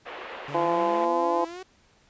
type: band-pass noise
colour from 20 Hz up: pink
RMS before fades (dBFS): -39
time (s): 0.05-1.06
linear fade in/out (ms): 20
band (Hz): 390 to 2900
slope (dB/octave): 24
type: exponential sweep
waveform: sawtooth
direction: up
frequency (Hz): 138.59 to 381.3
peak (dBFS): -33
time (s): 0.48-1.63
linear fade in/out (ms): 5
type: harmonic tone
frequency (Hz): 170.6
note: F3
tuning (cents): -40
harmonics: 2 / 3 / 4 / 5 / 6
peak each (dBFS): -28 / -28 / -28 / -28 / -28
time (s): 0.54-1.45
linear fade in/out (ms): 10
effects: pink hiss -61 dBFS RMS until 2.09 s + resampled to 16000 Hz